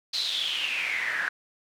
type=noise with band-pass filter sweep; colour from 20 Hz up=pink; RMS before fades=-29 dBFS; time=0.13-1.29 s; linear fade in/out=10 ms; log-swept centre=4300 to 1600 Hz; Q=8.8; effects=none